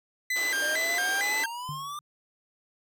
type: tone with vibrato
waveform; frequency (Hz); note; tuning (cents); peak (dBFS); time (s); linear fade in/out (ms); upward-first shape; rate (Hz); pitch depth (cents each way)
40% pulse; 1790; A6; +29; -25; 0.3-1.46; 5; square; 2.2; 200
type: band-pass noise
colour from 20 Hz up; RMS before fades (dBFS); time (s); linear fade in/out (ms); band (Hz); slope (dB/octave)
pink; -39; 0.35-1.45; 20; 280 to 9000; 48
type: exponential sweep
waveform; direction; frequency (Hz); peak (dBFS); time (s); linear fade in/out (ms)
square; up; 587.3 to 1202; -35; 0.62-1.99; 2
type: tone with exponential decay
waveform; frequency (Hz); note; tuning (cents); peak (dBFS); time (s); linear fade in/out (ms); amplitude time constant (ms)
sine; 148.5; D3; +20; -32; 1.69-2.01; 0; 68
effects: none